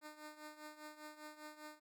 10% pulse tone with tremolo, 303.5 Hz, D#4, 43 cents flat, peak -40 dBFS, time 0.01-1.8 s, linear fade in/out 50 ms, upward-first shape triangle, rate 5 Hz, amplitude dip 80%, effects none

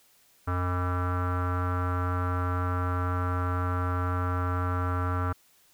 square tone with low-pass filter, 89.8 Hz, F2, 49 cents sharp, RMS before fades -28 dBFS, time 0.47-5.33 s, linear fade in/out 10 ms, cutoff 1300 Hz, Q 6.9, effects white hiss -62 dBFS RMS until 5.73 s

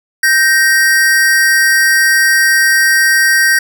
square tone pair together, 1559 / 1869 Hz, G6 / A#6, -10 / +4 cents, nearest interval minor third, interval 314 cents, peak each -11 dBFS, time 0.23-3.59 s, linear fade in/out 5 ms, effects none

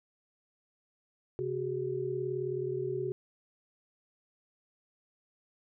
sine tone cluster, 133 / 370.8 / 409.7 Hz, C3 / F#4 / G#4, +29 / +4 / -24 cents, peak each -39 / -33 / -37 dBFS, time 1.39-3.12 s, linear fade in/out 0 ms, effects none

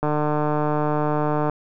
click train, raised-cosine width 1 ms, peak -9 dBFS, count 221, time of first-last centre 0.03-1.497 s, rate 150 Hz, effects none

